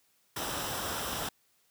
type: noise with comb filter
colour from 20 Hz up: pink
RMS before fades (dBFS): -35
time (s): 0.36-1.29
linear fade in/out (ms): 5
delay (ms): 0.45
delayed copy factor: -0.5
effects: white hiss -70 dBFS RMS until 1.7 s + high-pass 60 Hz 12 dB/octave